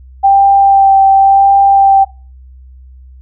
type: tone with vibrato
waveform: sine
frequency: 785 Hz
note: G5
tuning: 2 cents sharp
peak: -3 dBFS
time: 0.23-2.05 s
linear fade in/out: 20 ms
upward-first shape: sine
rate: 0.92 Hz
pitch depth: 14 cents each way
effects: noise-tail reverb RT60 0.3 s tail -18 dB re dry + added 64 Hz sine -33 dBFS peak until 3.21 s